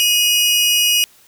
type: tone pair together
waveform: sawtooth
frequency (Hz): 2495 / 2897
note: D#7 / F#7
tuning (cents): +4 / -37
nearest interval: minor third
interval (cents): 259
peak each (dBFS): -16 / -10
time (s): 0-1.04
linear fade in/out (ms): 0
effects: white hiss -50 dBFS RMS until 1.27 s